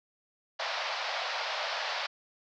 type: band-pass noise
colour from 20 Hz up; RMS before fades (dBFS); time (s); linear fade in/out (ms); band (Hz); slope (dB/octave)
pink; -34; 0.59-2.07; 10; 570 to 5200; 48
effects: none